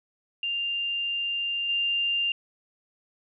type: tone with level steps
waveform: sine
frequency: 2794 Hz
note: F7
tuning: in tune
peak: -26 / -23 dBFS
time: 0.43-2.32 s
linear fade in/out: 2 ms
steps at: 1.69 s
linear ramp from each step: 2 ms
effects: none